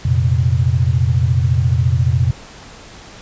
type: chord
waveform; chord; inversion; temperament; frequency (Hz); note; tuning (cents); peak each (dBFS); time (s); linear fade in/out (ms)
sine; F suspended fourth; none; equal; 87.31 / 116.54 / 130.81; F2 / Bb2 / C3; 0 / 0 / 0; -16; 0.05-2.31; 5
effects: pink hiss -38 dBFS RMS until 3.21 s + resampled to 16000 Hz